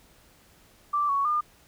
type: tone with pitch steps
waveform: sine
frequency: 1172 / 1115 / 1208 Hz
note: D6 / C#6 / D6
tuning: -4 / +10 / +48 cents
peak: -22 dBFS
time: 0.93-1.41 s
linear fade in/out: 10 ms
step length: 160 ms
effects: pink hiss -58 dBFS RMS until 1.67 s

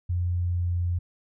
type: tone with pitch glide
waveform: sine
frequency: 88.3 to 87.64 Hz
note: F2 to F2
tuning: +20 to +7 cents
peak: -23 dBFS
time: 0.09-0.99 s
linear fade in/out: 10 ms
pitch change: -13 cents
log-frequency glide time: 0.3-0.75 s
effects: none

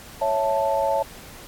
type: chord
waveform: sine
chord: A major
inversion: first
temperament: equal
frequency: 554.4 / 659.3 / 880 Hz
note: C#5 / E5 / A5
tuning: 0 / 0 / 0 cents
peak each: -23 / -25 / -23 dBFS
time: 0.21-1.03 s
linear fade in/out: 10 ms
effects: pink hiss -43 dBFS RMS until 1.47 s + AAC 64 kbps

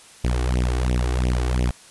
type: tone with flanger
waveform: sawtooth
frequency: 61.7 Hz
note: B1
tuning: 1 cent flat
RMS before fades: -21 dBFS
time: 0.24-1.71 s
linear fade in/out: 5 ms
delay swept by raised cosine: 0.32 to 2.72 ms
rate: 2.9 Hz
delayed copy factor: +1
effects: white hiss -47 dBFS RMS until 1.9 s + resampled to 24000 Hz

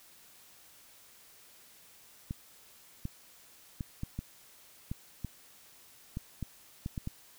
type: clicks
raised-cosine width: 5 ms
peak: -23 dBFS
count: 12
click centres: 2.309 / 3.054 / 3.808 / 4.034 / 4.19 / 4.915 / 5.247 / 6.171 / 6.427 / 6.861 / 6.978 / 7.074 s
effects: white hiss -58 dBFS RMS until 7.38 s

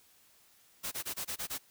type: noise bursts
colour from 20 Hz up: white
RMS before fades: -37 dBFS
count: 7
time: 0.83-1.584 s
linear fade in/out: 20 ms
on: 88 ms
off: 23 ms
effects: white hiss -64 dBFS RMS until 1.7 s

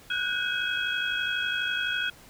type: tone cluster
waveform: sine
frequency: 1466 / 1518 / 1601 / 2543 / 3295 Hz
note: F#6 / F#6 / G6 / D#7 / G#7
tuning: -16 / +44 / +36 / +37 / -14 cents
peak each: -29 / -33 / -37 / -34 / -31 dBFS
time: 0.1-2.1 s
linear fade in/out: 5 ms
effects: tanh soft clip ceiling -17 dBFS + pink hiss -52 dBFS RMS until 2.29 s

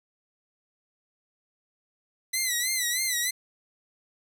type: tone with vibrato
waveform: 10% pulse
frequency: 2000 Hz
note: B6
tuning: 21 cents sharp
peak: -16 dBFS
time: 2.33-3.31 s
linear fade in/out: 10 ms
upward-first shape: sine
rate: 3.2 Hz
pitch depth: 95 cents each way
effects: none

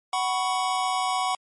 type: chord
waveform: square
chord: F# suspended fourth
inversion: none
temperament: equal with one note detuned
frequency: 747.3 / 987.8 / 1108.7 Hz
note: F#5 / B5 / C#6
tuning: +17 / 0 / 0 cents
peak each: -27 / -30 / -29 dBFS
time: 0.13-1.35 s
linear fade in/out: 2 ms
effects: MP3 48 kbps

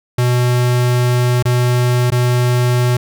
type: tone with dropouts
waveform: square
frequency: 123.3 Hz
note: B2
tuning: 2 cents flat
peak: -12 dBFS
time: 0.18-2.97 s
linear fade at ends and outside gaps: 5 ms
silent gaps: 1.426-1.453 / 2.104-2.119 s
effects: none

